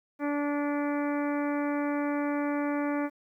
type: harmonic tone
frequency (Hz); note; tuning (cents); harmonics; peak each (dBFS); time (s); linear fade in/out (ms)
290; D4; -22; 1 / 2 / 3 / 4 / 5 / 6 / 7 / 8; -28 / -34 / -38 / -40 / -42 / -44 / -45 / -46; 0.19-3.1; 50
effects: 11-bit